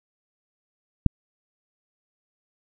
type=click; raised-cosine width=5 ms; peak=-3 dBFS; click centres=1.063 s; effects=none